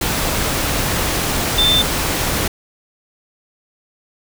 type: tone in noise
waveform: sine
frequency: 3559 Hz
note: A7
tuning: 19 cents sharp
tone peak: -12 dBFS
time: 1.58-1.82 s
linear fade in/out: 5 ms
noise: pink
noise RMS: -19 dBFS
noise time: 0.01-2.48 s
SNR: +4 dB
effects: none